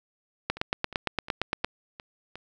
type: two click trains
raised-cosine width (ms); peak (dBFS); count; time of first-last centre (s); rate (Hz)
0.3; -9 / -24; 11 / 6; 0.5-1.645 / 0.57-2.356; 8.73 / 2.8
effects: none